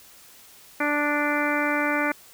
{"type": "harmonic tone", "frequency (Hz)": 293.7, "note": "D4", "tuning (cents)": 0, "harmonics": [1, 2, 3, 4, 5, 6, 7, 8], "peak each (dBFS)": [-27, -29, -31, -31, -28, -32, -30, -32], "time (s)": [0.8, 2.12], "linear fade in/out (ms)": 5, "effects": ["white hiss -50 dBFS RMS until 2.33 s"]}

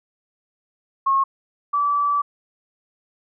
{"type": "tone pair in turn", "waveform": "sine", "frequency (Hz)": [1086, 1155.2], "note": ["C#6", "D6"], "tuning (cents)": [-36, -29], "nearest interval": "minor second", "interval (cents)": 107, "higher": "second", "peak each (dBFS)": [-15, -17], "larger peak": "first", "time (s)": [[1.06, 1.24], [1.73, 2.22]], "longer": "second", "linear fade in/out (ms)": 10, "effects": []}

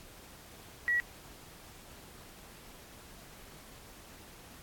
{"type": "tone", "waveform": "sine", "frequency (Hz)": 1928, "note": "B6", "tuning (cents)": -42, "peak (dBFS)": -26, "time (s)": [0.88, 1], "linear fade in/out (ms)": 0, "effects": ["pink hiss -53 dBFS RMS until 4.62 s", "AAC 64 kbps"]}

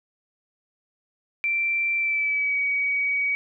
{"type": "tone with pitch glide", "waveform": "sine", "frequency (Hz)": [2349, 2262], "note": ["D7", "C#7"], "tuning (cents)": [0, 34], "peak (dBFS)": -21, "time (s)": [1.44, 3.35], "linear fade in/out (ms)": 0, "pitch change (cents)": -66, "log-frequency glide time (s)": [1.96, 2.58], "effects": []}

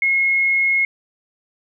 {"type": "tone", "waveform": "sine", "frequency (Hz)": 2164, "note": "C#7", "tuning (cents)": -42, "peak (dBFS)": -14, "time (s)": [0.02, 0.85], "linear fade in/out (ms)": 2, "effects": []}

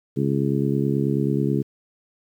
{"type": "harmonic tone", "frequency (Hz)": 69.3, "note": "C#2", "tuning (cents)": 0, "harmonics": [2, 3, 4, 5, 6], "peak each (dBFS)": [-23, -25, -26, -27, -28], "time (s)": [0.16, 1.63], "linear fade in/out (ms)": 20, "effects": ["9-bit"]}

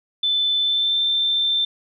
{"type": "tone with pitch glide", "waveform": "sine", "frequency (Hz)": [3520, 3563], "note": ["A7", "A7"], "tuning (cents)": [0, 21], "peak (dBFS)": -17, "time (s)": [0.23, 1.65], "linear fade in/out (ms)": 5, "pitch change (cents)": 21, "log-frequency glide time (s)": [0.6, 1], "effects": []}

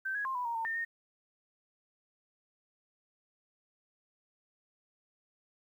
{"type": "tone with pitch steps", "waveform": "sine", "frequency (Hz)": [1552, 1664, 1058, 988, 934, 904, 1813, 1844], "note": ["G6", "G#6", "C6", "B5", "A#5", "A5", "A#6", "A#6"], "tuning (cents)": [-18, 3, 19, 0, 3, 47, -49, -19], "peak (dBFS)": -32, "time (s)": [0.05, 0.85], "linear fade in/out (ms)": 10, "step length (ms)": 100, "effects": ["11-bit"]}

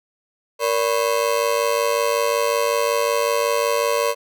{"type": "ring-modulated tone", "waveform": "30% pulse", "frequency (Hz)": 522, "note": "C5", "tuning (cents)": -4, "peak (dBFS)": -12, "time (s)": [0.59, 4.15], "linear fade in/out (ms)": 50, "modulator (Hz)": 52.7, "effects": []}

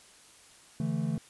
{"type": "chord", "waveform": "triangle", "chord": "D suspended second", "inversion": "none", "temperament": "equal with one note detuned", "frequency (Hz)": [144.23, 164.81, 220], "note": ["D3", "E3", "A3"], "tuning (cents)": [-31, 0, 0], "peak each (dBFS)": [-31, -30, -31], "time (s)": [0.8, 1.18], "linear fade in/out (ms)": 2, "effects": ["white hiss -56 dBFS RMS until 1.29 s", "resampled to 24000 Hz"]}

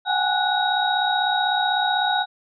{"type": "tone cluster", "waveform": "sine", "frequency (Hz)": [738, 802, 838, 1473, 3803], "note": ["F#5", "G5", "G#5", "F#6", "A#7"], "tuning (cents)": [-5, 39, 15, -8, 34], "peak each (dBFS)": -25, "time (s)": [0.05, 2.26], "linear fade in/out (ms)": 50, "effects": []}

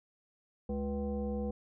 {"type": "tone with frequency modulation", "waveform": "sine", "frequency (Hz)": 209.6, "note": "G#3", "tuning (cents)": 16, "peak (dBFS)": -32, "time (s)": [0.69, 1.51], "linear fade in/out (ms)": 5, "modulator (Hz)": 280, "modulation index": 1.2, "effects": []}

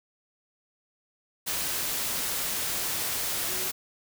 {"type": "tone in noise", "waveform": "sine", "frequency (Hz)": 370, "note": "F#4", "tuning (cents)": 0, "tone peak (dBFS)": -41, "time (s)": [3.47, 3.69], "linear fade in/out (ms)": 20, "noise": "white", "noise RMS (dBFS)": -30, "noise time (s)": [1.46, 3.72], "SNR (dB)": -14, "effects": []}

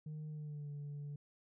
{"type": "tone with pitch glide", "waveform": "sine", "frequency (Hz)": [153.3, 145.03], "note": ["D#3", "D3"], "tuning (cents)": [-25, -21], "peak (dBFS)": -40, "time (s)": [0.06, 1.16], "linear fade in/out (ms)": 5, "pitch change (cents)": -96, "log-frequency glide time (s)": [0.29, 0.7], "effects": ["tanh soft clip ceiling -41 dBFS"]}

